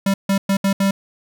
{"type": "tone bursts at uneven times", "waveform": "square", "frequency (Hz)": 196, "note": "G3", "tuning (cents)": 0, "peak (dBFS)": -15, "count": 5, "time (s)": [[0.06, 0.14], [0.29, 0.38], [0.49, 0.57], [0.64, 0.73], [0.8, 0.91]], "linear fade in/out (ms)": 5, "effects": []}